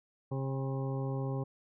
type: harmonic tone with a mistuned harmonic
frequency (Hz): 134.3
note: C3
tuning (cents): +46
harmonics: 1 / 2 / 3 / 4 / 6 / 7 / 8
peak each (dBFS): -33 / -41 / -41 / -43 / -47 / -52 / -51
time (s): 0.31-1.44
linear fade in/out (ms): 10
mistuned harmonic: 7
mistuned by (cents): +65
effects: none